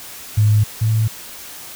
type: tone pair in turn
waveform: sine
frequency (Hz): 106.1 / 110.55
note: G#2 / A2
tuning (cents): +38 / +9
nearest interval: minor second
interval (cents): 71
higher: second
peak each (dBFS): -10 / -13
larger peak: first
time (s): 0.37-0.64 / 0.81-1.08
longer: neither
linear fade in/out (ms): 10
effects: white hiss -35 dBFS RMS until 1.75 s